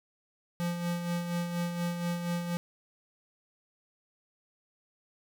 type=tone with tremolo; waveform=square; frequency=173.2 Hz; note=F3; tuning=14 cents flat; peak=-29 dBFS; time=0.6-2.57 s; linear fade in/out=0 ms; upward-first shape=sine; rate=4.2 Hz; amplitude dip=50%; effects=10-bit